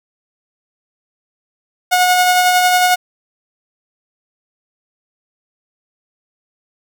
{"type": "tone with tremolo", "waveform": "sawtooth", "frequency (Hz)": 726, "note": "F#5", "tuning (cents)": -33, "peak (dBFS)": -5, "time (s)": [1.91, 2.96], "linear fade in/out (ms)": 20, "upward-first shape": "sine", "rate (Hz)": 11, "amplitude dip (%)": 30, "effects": []}